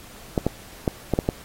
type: clicks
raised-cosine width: 2 ms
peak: -6 dBFS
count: 6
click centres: 0.378 / 0.466 / 0.878 / 1.137 / 1.189 / 1.289 s
effects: pink hiss -45 dBFS RMS until 1.44 s + AAC 48 kbps